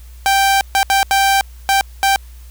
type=tone bursts at uneven times; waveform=sawtooth; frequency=784 Hz; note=G5; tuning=in tune; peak=-7 dBFS; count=6; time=0.26-0.61 / 0.75-0.83 / 0.9-1.03 / 1.11-1.41 / 1.69-1.81 / 2.03-2.16 s; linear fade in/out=0 ms; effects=added 60 Hz sine -34 dBFS peak until 2.5 s + white hiss -49 dBFS RMS until 2.5 s